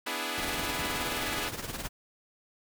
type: chord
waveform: 5% pulse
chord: E dominant seventh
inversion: second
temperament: equal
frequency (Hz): 246.9 / 293.7 / 329.6 / 415.3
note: B3 / D4 / E4 / G#4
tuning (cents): 0 / 0 / 0 / 0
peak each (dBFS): -26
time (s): 0.06-1.49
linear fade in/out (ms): 10
type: noise with tremolo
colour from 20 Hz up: pink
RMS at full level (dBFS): -34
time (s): 0.37-1.89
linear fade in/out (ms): 20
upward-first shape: triangle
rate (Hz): 19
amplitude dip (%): 75
effects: none